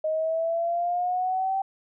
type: exponential sweep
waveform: sine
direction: up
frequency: 622.3 to 779 Hz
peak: -23 dBFS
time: 0.04-1.62 s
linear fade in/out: 5 ms
effects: none